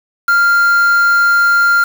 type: tone with quantisation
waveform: triangle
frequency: 1396.9 Hz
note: F6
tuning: in tune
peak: -6 dBFS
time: 0.28-1.84 s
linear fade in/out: 5 ms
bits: 4
effects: none